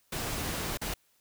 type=noise with dropouts; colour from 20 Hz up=pink; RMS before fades=-34 dBFS; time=0.12-0.94 s; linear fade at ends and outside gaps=5 ms; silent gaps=0.774-0.814 s; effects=white hiss -69 dBFS RMS until 1.2 s